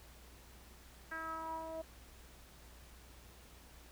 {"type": "tone with low-pass filter sweep", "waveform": "10% pulse", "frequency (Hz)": 323, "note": "E4", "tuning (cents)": -35, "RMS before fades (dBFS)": -43, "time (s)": [1.11, 1.82], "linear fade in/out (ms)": 10, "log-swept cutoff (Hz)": [1700, 660], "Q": 5.7, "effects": ["added 60 Hz sine -58 dBFS peak until 3.91 s", "pink hiss -60 dBFS RMS until 3.91 s"]}